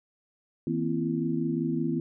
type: tone cluster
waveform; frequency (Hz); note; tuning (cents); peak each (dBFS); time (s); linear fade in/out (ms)
sine; 160.5 / 237.3 / 262.6 / 335.1; E3 / A#3 / C4 / E4; -46 / +31 / +6 / +29; -31; 0.67-2; 2
effects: none